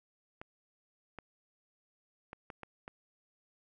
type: clicks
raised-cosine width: 0.5 ms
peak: -29 dBFS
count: 6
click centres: 0.415 / 1.187 / 2.331 / 2.502 / 2.633 / 2.879 s
effects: none